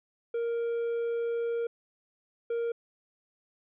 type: tone pair in turn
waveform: triangle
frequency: 466.9 / 466.9 Hz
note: A#4 / A#4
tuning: +3 / +3 cents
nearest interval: unison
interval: 0 cents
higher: neither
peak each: -26 dBFS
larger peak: neither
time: 0.34-1.67 / 2.5-2.72 s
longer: first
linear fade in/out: 5 ms
effects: resampled to 8000 Hz